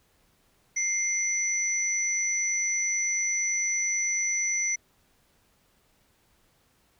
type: tone pair together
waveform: sine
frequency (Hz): 2103 / 5948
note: C7 / F#8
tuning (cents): +8 / +8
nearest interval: octave + tritone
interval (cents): 1800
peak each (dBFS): -29 / -26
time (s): 0.76-4.76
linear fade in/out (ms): 10
effects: pink hiss -66 dBFS RMS until 6.99 s